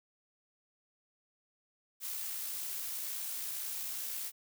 blue noise with amplitude modulation, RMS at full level -38 dBFS, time 2-4.32 s, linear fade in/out 50 ms, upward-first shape sine, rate 62 Hz, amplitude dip 25%, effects none

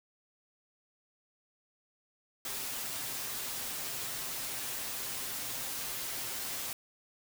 white noise with comb filter, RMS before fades -38 dBFS, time 2.45-6.73 s, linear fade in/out 2 ms, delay 7.6 ms, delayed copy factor +0.55, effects none

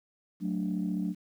sine chord, D major, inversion first, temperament equal, 185 / 220 / 293.7 Hz, F#3 / A3 / D4, 0 / 0 / 0 cents, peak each -30 / -34 / -34 dBFS, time 0.4-1.15 s, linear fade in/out 50 ms, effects tanh soft clip ceiling -21 dBFS + 10-bit

